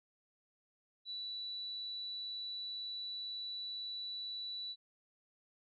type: tone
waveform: sine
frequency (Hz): 3951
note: B7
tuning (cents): 0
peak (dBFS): -40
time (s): 1.05-4.76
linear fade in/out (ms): 50
effects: none